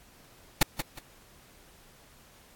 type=noise with echo; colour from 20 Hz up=pink; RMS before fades=-19 dBFS; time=0.61-0.63 s; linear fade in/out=5 ms; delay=180 ms; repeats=2; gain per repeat=-11 dB; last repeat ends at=0.99 s; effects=pink hiss -57 dBFS RMS until 2.55 s + AAC 64 kbps